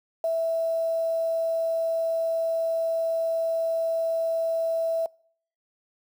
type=tone with quantisation; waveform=sine; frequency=657 Hz; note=E5; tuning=6 cents flat; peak=-22 dBFS; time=0.24-5.06 s; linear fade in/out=2 ms; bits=8; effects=noise-tail reverb RT60 0.6 s tail -26 dB re dry